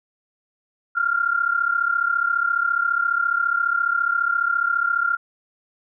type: tone pair together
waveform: sine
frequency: 1377.4 / 1412 Hz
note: F6 / F6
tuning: -24 / +19 cents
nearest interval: unison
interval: 43 cents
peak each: -21 dBFS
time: 0.95-5.17 s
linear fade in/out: 20 ms
effects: none